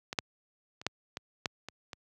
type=clicks; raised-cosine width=0.2 ms; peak=-19 / -10 / -28 / -11 / -19 / -13 / -23 / -23 dBFS; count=8; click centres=0.129 / 0.188 / 0.815 / 0.866 / 1.171 / 1.458 / 1.686 / 1.932 s; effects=high-pass 80 Hz 12 dB/octave